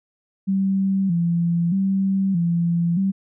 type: tone with vibrato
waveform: sine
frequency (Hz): 181.5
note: F#3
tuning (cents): -33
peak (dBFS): -17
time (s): 0.47-3.12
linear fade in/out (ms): 20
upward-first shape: square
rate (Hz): 0.8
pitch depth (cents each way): 110
effects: none